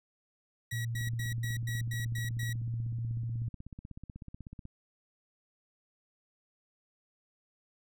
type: tone bursts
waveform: sawtooth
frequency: 1920 Hz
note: B6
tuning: 49 cents flat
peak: -35 dBFS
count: 8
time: 0.71-2.53 s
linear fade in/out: 5 ms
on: 140 ms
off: 100 ms
type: tone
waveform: sine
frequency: 116.4 Hz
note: A#2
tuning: 2 cents flat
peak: -32 dBFS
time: 0.72-3.49 s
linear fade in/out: 10 ms
type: click train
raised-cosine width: 5 ms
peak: -32 dBFS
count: 61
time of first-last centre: 0.95-4.654 s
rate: 16.2 Hz
effects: none